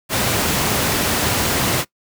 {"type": "noise", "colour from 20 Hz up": "pink", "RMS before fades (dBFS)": -18, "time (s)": [0.09, 1.85], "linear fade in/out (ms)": 50, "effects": ["noise-tail reverb RT60 0.1 s tail -21 dB re dry", "high-pass 80 Hz 12 dB/octave"]}